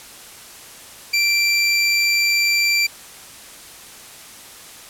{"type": "tone", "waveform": "25% pulse", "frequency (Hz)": 2353, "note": "D7", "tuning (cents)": 3, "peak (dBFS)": -11, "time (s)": [1.13, 2.87], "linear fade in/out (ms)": 10, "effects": ["white hiss -40 dBFS RMS until 4.89 s", "low-pass 12000 Hz 12 dB/octave"]}